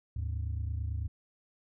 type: tone pair together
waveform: sine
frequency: 74.8 / 103.83 Hz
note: D2 / G#2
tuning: +32 / 0 cents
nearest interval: tritone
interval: 568 cents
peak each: -32 / -34 dBFS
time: 0.16-1.08 s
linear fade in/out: 5 ms
effects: tanh soft clip ceiling -27 dBFS